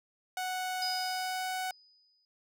sawtooth tone with pitch glide, 740 to 744.7 Hz, F#5 to F#5, 0 to +11 cents, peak -29 dBFS, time 0.37-1.71 s, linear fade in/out 2 ms, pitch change +11 cents, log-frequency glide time 1.01-1.5 s
sine tone with exponential decay, 4978 Hz, D#8, in tune, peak -31 dBFS, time 0.82-2.25 s, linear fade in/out 1 ms, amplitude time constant 310 ms
effects none

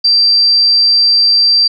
sine tone, 4699 Hz, D8, in tune, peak -6 dBFS, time 0.04-1.68 s, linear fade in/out 10 ms, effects none

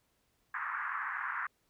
white band-pass noise, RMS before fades -37 dBFS, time 0.54-1.47 s, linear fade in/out 5 ms, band 1000 to 1800 Hz, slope 48 dB/octave, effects pink hiss -75 dBFS RMS until 1.69 s

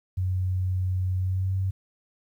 sine tone with pitch glide, 92.5 to 95.16 Hz, F#2 to F#2, 0 to +49 cents, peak -23 dBFS, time 0.17-1.71 s, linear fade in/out 10 ms, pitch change +49 cents, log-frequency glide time 1.18-1.55 s, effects 10-bit

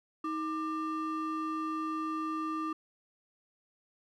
triangle ring-modulated tone, 753 Hz, F#5, 30 cents sharp, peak -27 dBFS, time 0.24-2.73 s, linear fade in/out 5 ms, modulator 437 Hz, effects none

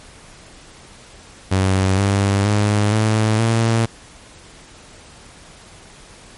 sawtooth tone with pitch steps, 95.1 / 99.48 / 104.07 / 108.86 / 113.88 Hz, F#2 / G2 / G#2 / A2 / A#2, +48 / +26 / +4 / -18 / -40 cents, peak -10 dBFS, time 1.51-3.86 s, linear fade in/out 10 ms, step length 470 ms, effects pink hiss -43 dBFS RMS until 6.37 s + MP3 48 kbps

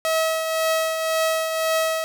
sawtooth tone with tremolo, 643 Hz, E5, 43 cents flat, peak -14 dBFS, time 0.05-2.04 s, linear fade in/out 0 ms, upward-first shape triangle, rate 1.9 Hz, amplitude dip 50%, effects none

